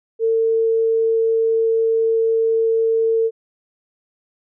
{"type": "tone", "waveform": "sine", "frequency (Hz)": 451, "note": "A4", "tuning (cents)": 43, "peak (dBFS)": -14, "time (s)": [0.19, 3.31], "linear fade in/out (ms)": 50, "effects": []}